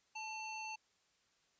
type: ring-modulated tone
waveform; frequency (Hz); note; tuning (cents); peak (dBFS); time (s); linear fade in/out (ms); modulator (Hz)
square; 1784; A6; +23; -40; 0.15-0.76; 10; 912
effects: white hiss -75 dBFS RMS until 1.59 s + resampled to 16000 Hz